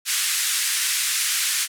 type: band-pass noise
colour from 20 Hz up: white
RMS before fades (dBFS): -23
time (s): 0.05-1.68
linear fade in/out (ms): 50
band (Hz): 1500 to 11000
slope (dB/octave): 24
effects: none